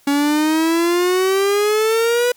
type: exponential sweep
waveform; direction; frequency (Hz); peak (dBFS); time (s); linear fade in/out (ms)
45% pulse; up; 280.3 to 493.9; -14; 0.07-2.32; 5
effects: white hiss -54 dBFS RMS until 2.36 s